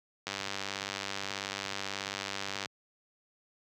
click train, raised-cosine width 0.2 ms, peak -17 dBFS, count 236, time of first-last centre 0.27-2.658 s, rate 98.4 Hz, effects high-pass 100 Hz 12 dB/octave

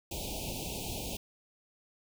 pink band-stop noise, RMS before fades -38 dBFS, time 0.11-1.17 s, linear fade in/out 5 ms, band 900 to 2400 Hz, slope 96 dB/octave, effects none

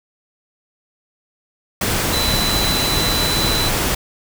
sine tone in noise, 3995 Hz, B7, 19 cents sharp, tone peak -20 dBFS, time 2.13-3.69 s, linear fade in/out 5 ms, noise pink, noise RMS -19 dBFS, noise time 1.81-3.95 s, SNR -4 dB, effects none

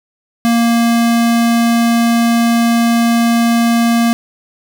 square tone, 233.1 Hz, A#3, in tune, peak -10 dBFS, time 0.45-4.13 s, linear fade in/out 0 ms, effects none

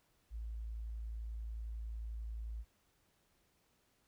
sine tone, 55.6 Hz, A1, 19 cents sharp, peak -40 dBFS, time 0.3-2.65 s, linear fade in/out 50 ms, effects pink hiss -75 dBFS RMS until 4.07 s

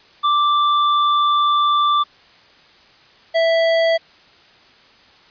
square tone pair in turn, 1174.7 / 659.3 Hz, D6 / E5, 0 / 0 cents, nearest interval minor seventh, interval 1000 cents, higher first, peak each -14 dBFS, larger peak neither, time 0.23-2.04 / 3.34-3.98 s, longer first, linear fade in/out 20 ms, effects white hiss -49 dBFS RMS until 5.3 s + resampled to 11025 Hz

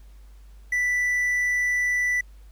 triangle tone, 1975.5 Hz, B6, in tune, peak -19 dBFS, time 0.72-2.21 s, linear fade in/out 5 ms, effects added 50 Hz sine -44 dBFS peak until 2.51 s + pink hiss -62 dBFS RMS until 2.51 s

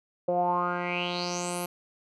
10% pulse tone with low-pass filter sweep, 176.5 Hz, F3, 19 cents sharp, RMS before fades -29 dBFS, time 0.28-1.66 s, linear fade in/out 5 ms, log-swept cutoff 550 to 12000 Hz, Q 6.6, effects none

